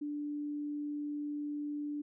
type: tone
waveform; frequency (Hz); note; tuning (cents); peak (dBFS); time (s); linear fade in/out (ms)
sine; 293.7; D4; 0; -35; 0.01-2.02; 10
effects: none